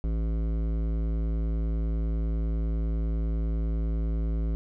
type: tone with hard clipping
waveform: triangle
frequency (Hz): 55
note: A1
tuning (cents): 0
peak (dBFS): -27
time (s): 0.04-4.55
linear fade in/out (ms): 0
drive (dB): 18
effects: none